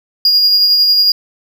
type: tone with tremolo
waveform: triangle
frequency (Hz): 4851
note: D#8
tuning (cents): -45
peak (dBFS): -5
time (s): 0.25-1.12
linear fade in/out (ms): 2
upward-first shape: sine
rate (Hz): 11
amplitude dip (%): 30
effects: none